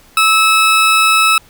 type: tone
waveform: 20% pulse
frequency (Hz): 1300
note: E6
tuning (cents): -24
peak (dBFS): -3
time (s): 0.17-1.38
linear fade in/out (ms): 2
effects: pink hiss -46 dBFS RMS until 1.49 s